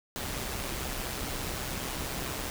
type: noise with amplitude modulation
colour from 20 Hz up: pink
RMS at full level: -33 dBFS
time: 0.16-2.5 s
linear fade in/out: 0 ms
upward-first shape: sine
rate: 130 Hz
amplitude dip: 45%
effects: none